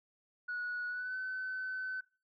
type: tone with pitch glide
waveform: sine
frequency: 1463 to 1518.1 Hz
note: F#6 to F#6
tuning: -20 to +44 cents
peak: -35 dBFS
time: 0.48-2.01 s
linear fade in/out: 10 ms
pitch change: +64 cents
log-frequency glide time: 0.88-1.16 s
effects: noise-tail reverb RT60 0.3 s tail -18 dB re dry + tanh soft clip ceiling -32 dBFS